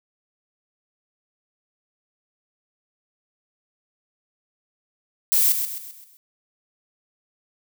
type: noise with echo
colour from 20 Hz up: violet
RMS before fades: -18 dBFS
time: 5.32-5.52 s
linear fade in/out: 0 ms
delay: 130 ms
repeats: 5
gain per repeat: -7 dB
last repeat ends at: 6.17 s
effects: none